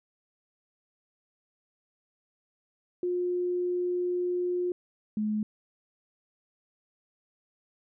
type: tone pair in turn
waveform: sine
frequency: 356.9 / 213 Hz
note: F4 / G#3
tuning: +38 / +44 cents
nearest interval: major sixth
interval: 894 cents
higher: first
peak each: -26 dBFS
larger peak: neither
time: 3.03-4.72 / 5.17-5.43 s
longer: first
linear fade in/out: 2 ms
effects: none